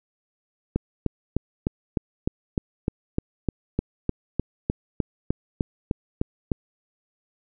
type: click train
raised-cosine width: 3 ms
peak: -9 dBFS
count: 20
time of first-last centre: 0.76-6.518 s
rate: 3.3 Hz
effects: none